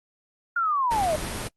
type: linear sweep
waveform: sine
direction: down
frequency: 1427 to 590 Hz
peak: -21 dBFS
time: 0.56-1.16 s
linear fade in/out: 5 ms
type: noise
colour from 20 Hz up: pink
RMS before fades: -31 dBFS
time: 0.9-1.49 s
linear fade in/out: 20 ms
effects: noise-tail reverb RT60 0.1 s tail -26 dB re dry + Opus 32 kbps